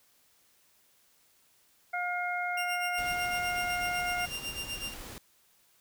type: harmonic tone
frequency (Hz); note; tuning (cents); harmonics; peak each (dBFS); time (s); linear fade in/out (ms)
712; F5; +33; 1 / 2 / 3; -33 / -35 / -35; 1.93-4.26; 10
type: tone with tremolo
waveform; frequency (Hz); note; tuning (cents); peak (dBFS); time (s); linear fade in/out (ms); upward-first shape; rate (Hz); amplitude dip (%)
sawtooth; 2790; F7; -2; -30; 2.57-4.94; 5; sine; 8; 75
type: noise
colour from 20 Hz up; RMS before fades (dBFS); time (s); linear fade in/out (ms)
pink; -44; 2.98-5.18; 0
effects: white hiss -66 dBFS RMS until 5.8 s